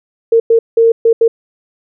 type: tone bursts at uneven times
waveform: sine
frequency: 457.6 Hz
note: A#4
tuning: 32 cents flat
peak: -5 dBFS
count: 5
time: 0.32-0.4 / 0.5-0.59 / 0.77-0.92 / 1.05-1.13 / 1.21-1.28 s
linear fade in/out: 5 ms
effects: none